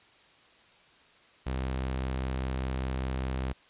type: tone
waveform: sawtooth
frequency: 65 Hz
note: C2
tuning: 11 cents flat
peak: -26 dBFS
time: 1.46-3.53 s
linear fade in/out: 10 ms
effects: white hiss -59 dBFS RMS until 3.69 s + resampled to 8000 Hz